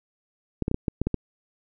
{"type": "clicks", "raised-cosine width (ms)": 3, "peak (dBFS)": -11, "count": 8, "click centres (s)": [0.623, 0.681, 0.714, 0.744, 0.882, 1.016, 1.07, 1.143], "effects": []}